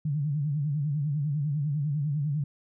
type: tone with vibrato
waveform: sine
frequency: 146.83 Hz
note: D3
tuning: in tune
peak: -25 dBFS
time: 0.05-2.44 s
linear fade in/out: 5 ms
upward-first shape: sine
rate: 10 Hz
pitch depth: 110 cents each way
effects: none